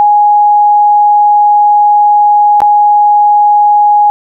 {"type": "tone with dropouts", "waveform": "sine", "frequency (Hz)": 830.6, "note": "G#5", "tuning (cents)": 0, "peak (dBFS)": -3, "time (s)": [0, 4.1], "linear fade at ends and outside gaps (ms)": 0, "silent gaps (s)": [2.604, 2.618], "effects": []}